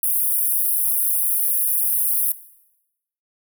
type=high-pass noise; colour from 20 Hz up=pink; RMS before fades=-20 dBFS; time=0.03-2.32 s; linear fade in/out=2 ms; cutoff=9800 Hz; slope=96 dB/octave; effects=noise-tail reverb RT60 0.9 s tail -17 dB re dry